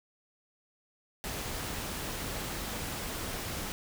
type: noise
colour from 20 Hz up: pink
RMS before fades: -37 dBFS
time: 1.24-3.72 s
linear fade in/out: 0 ms
effects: none